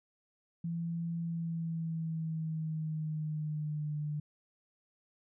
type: tone with pitch glide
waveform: sine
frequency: 167.9 to 149.58 Hz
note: E3 to D3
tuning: +32 to +32 cents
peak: -33 dBFS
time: 0.64-4.2 s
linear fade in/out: 5 ms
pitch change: -200 cents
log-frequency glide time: 1.2-3.96 s
effects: none